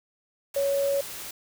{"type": "tone in noise", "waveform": "sine", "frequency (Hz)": 558, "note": "C#5", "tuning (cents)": 11, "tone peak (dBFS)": -22, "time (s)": [0.56, 1.01], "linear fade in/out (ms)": 5, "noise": "white", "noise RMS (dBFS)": -38, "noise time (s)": [0.54, 1.31], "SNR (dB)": 13, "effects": []}